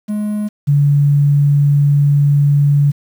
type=tone pair in turn; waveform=triangle / sine; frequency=209.8 / 143.6 Hz; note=G#3 / D3; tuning=+18 / -39 cents; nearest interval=perfect fifth; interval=657 cents; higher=first; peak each=-14 / -8 dBFS; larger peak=second; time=0.08-0.49 / 0.67-2.92 s; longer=second; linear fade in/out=20 ms; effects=7-bit